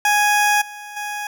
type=tone with level steps; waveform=20% pulse; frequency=830.6 Hz; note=G#5; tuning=in tune; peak=-9 / -28 / -20 dBFS; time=0.05-1.27 s; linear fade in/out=2 ms; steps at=0.61 / 0.96 s; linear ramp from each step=10 ms; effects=none